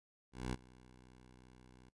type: tone with ADSR envelope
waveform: 10% pulse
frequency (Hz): 62.7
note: B1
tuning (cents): +27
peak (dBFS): -28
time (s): 0.32-1.9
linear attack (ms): 210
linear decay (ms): 31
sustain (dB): -23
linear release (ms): 15
effects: noise-tail reverb RT60 0.1 s tail -22 dB re dry + resampled to 24000 Hz